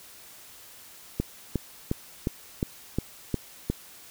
click train, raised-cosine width 3 ms, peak -12 dBFS, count 8, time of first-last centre 1.2-3.7 s, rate 2.8 Hz, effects white hiss -49 dBFS RMS until 4.1 s

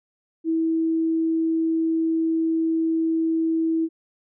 sine tone, 325 Hz, E4, 24 cents flat, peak -19 dBFS, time 0.44-3.89 s, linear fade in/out 50 ms, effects none

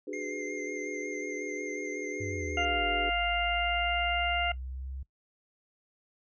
sine chord, G# half-diminished seventh, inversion second, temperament just, 299 / 373.8 / 415.3 / 498.4 Hz, D4 / F#4 / G#4 / B4, +31 / +18 / 0 / +16 cents, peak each -39 / -40 / -39 / -42 dBFS, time 0.07-3.1 s, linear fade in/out 5 ms
square tone with vibrato, 2105 Hz, C7, 10 cents sharp, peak -39 dBFS, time 0.13-2.65 s, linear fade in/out 2 ms, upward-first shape sine, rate 5.5 Hz, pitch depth 23 cents each way
sine linear two-way sweep, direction down then up, 103.9 to 51.2 to 67.1 Hz, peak -36 dBFS, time 2.2-5.03 s, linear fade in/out 5 ms, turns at 2.87 s
harmonic tone, 699 Hz, F5, 1 cent sharp, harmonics 1 / 2 / 3 / 4, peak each -31 / -35 / -33 / -32 dBFS, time 2.57-4.52 s, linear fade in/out 5 ms
effects noise-tail reverb RT60 0.1 s tail -19 dB re dry + resampled to 16000 Hz

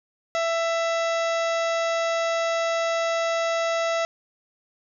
harmonic tone with a mistuned harmonic, 665 Hz, E5, 15 cents sharp, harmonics 1 / 2 / 3 / 4 / 5 / 6 / 7 / 8 / 9 / 10, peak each -23 / -29 / -32 / -36 / -40 / -40 / -44 / -41 / -45 / -42 dBFS, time 0.35-4.05 s, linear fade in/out 0 ms, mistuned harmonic 6, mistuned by -57 cents, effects none

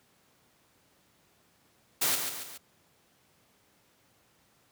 white noise with echo, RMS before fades -27 dBFS, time 2.01-2.16 s, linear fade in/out 10 ms, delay 140 ms, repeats 3, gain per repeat -6 dB, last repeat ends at 2.58 s, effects pink hiss -66 dBFS RMS until 4.71 s + high-pass 100 Hz 12 dB/octave

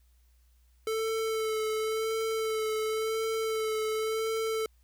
square tone with vibrato, 440 Hz, A4, in tune, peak -29 dBFS, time 0.87-4.66 s, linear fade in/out 2 ms, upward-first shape sine, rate 0.93 Hz, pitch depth 21 cents each way, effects added 60 Hz sine -60 dBFS peak until 4.83 s + white hiss -73 dBFS RMS until 4.83 s

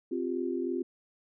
sine chord, C suspended fourth, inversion none, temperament equal, 261.6 / 349.2 / 392 Hz, C4 / F4 / G4, 0 / 0 / 0 cents, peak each -34 / -32 / -36 dBFS, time 0.11-0.83 s, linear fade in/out 10 ms, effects none

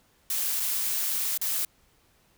blue noise with dropouts, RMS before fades -28 dBFS, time 0.3-1.65 s, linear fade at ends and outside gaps 2 ms, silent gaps 0.599-0.602 / 1.376-1.414 s, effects pink hiss -64 dBFS RMS until 2.37 s

